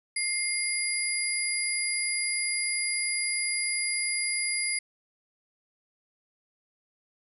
sine tone cluster, 2110 / 4843 / 10070 Hz, C7 / D#8 / D#9, +14 / -48 / +20 cents, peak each -30 / -33 / -30 dBFS, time 0.16-4.79 s, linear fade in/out 5 ms, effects none

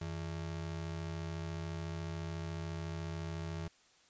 square ring-modulated tone, 125.4 Hz, B2, 27 cents sharp, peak -36 dBFS, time 0.01-3.68 s, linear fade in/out 5 ms, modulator 37 Hz, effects white hiss -66 dBFS RMS until 4.09 s + resampled to 16000 Hz

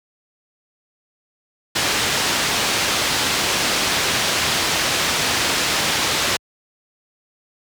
white low-pass noise, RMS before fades -20 dBFS, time 1.75-6.37 s, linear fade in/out 10 ms, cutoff 5000 Hz, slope 12 dB/octave, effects high-pass 60 Hz 12 dB/octave

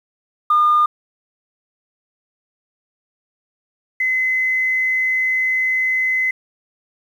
sine tone pair in turn, 1213 / 2040 Hz, D#6 / C7, -44 / -44 cents, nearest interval major sixth, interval 900 cents, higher second, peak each -10 / -15 dBFS, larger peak first, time 0.5-0.86 / 4-6.31 s, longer second, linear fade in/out 5 ms, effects tanh soft clip ceiling -7 dBFS + 8-bit

